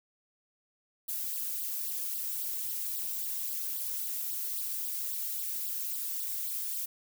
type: noise with flanger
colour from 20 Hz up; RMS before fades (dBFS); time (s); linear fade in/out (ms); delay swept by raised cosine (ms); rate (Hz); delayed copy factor
violet; -35; 1.08-6.86; 10; 0.22 to 1.92; 3.7; +0.75
effects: none